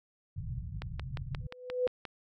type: low-pass noise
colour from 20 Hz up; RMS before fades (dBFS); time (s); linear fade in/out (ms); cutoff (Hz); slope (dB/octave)
white; -39; 0.36-1.47; 2; 150; 48
type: click train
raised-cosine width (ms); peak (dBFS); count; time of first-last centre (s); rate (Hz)
0.3; -23; 8; 0.82-2.052; 5.68
type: tone with exponential growth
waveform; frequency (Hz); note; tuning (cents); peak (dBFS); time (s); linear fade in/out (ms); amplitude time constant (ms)
sine; 500; B4; +21; -23; 1.41-1.87; 0; 98
effects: none